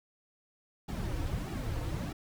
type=noise with flanger; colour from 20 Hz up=brown; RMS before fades=-35 dBFS; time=0.88-2.13 s; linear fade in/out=10 ms; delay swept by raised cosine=1.9 to 5 ms; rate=1.6 Hz; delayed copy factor=-0.95; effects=none